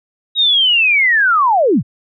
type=linear sweep; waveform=sine; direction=down; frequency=3826 to 84.2 Hz; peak=-9 dBFS; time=0.35-1.83 s; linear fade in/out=50 ms; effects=none